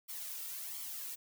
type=noise with flanger; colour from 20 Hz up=blue; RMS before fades=-43 dBFS; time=0.08-1.16 s; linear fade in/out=20 ms; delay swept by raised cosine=0.91 to 2.21 ms; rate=1.4 Hz; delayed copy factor=+0.55; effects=none